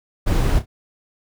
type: noise with echo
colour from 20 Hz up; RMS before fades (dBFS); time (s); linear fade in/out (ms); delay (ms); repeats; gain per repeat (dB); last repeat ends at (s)
brown; -17; 0.26-0.6; 20; 30; 2; -12; 0.66
effects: none